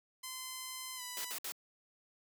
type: tone with pitch glide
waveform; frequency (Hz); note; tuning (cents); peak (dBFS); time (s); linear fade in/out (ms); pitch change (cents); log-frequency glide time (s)
5% pulse; 1031 to 990.1; C6 to B5; -26 to +4; -30; 0.23-1.33; 10; -70; 0.96-1.02
type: noise bursts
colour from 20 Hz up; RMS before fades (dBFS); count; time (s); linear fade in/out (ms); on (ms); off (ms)
white; -41; 3; 1.17-1.52; 0; 76; 61
effects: high-pass 300 Hz 12 dB/octave